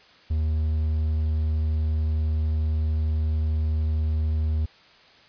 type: tone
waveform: triangle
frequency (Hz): 77.78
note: D#2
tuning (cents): 0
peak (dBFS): -19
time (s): 0.3-4.66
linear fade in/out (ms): 10
effects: white hiss -53 dBFS RMS until 5.28 s + resampled to 11025 Hz